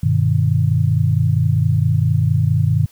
sine chord, G augmented, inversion none, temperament just, 98 / 122.5 / 153.12 Hz, G2 / B2 / D#3, 0 / -14 / -27 cents, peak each -17 dBFS, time 0.03-2.86 s, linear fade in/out 5 ms, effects white hiss -52 dBFS RMS until 2.91 s

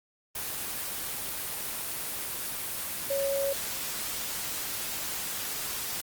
sine tone in noise, 554.4 Hz, C#5, in tune, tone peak -26 dBFS, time 3.1-3.53 s, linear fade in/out 5 ms, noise white, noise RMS -34 dBFS, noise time 0.35-6.01 s, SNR +5 dB, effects Opus 24 kbps

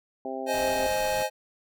harmonic tone, 132.1 Hz, C3, 17 cents sharp, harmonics 2 / 3 / 4 / 5 / 6, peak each -37 / -37 / -37 / -37 / -37 dBFS, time 0.25-0.87 s, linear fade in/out 2 ms
square chord, Ab major, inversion first, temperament equal with one note detuned, 523.3 / 622.3 / 837.4 Hz, C5 / Eb5 / Ab5, 0 / 0 / +14 cents, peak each -30 dBFS, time 0.46-1.3 s, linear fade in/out 50 ms
pink noise, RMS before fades -40 dBFS, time 0.54-1.23 s, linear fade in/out 0 ms
effects none

